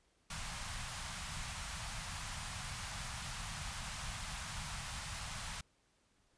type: band-stop noise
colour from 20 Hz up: pink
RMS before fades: -43 dBFS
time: 0.3-5.61 s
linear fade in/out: 5 ms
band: 170 to 780 Hz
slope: 24 dB/octave
effects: pink hiss -74 dBFS RMS until 6.37 s + resampled to 22050 Hz